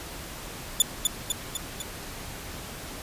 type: tone with echo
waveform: 15% pulse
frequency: 3487 Hz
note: A7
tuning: 16 cents flat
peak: -8 dBFS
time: 0.8-0.82 s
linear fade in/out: 2 ms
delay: 250 ms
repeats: 4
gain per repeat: -4 dB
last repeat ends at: 1.82 s
effects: pink hiss -39 dBFS RMS until 3.02 s + resampled to 32000 Hz